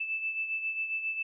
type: beating tone pair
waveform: sine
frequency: 2634 / 2641.4 Hz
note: E7 / E7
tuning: -2 / +3 cents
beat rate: 7.4 Hz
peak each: -31 / -39 dBFS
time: 0-1.23 s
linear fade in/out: 10 ms
effects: none